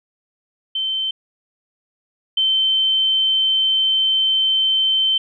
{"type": "tone pair in turn", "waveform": "sine", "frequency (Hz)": [3093, 3093], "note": ["G7", "G7"], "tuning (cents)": [-24, -24], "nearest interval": "unison", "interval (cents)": 0, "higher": "neither", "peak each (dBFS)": [-19, -14], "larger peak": "second", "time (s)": [[0.75, 1.11], [2.37, 5.18]], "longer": "second", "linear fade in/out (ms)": 5, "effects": []}